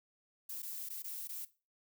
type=noise with dropouts; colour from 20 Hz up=violet; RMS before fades=-43 dBFS; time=0.49-1.45 s; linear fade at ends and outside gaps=5 ms; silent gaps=0.621-0.628 / 0.889-0.901 / 1.023-1.042 / 1.275-1.291 s; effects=noise-tail reverb RT60 0.3 s tail -17 dB re dry